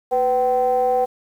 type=ring-modulated tone; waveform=triangle; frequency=134 Hz; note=C3; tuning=42 cents sharp; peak=-10 dBFS; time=0.11-1.06 s; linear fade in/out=20 ms; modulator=633 Hz; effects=tanh soft clip ceiling -6 dBFS + 8-bit